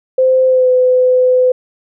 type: tone with pitch glide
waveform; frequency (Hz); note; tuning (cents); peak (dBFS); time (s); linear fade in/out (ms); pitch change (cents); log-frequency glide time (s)
sine; 518 to 506.2; C5 to B4; -17 to +43; -7; 0.18-1.52; 5; -40; 0.47-0.69
effects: none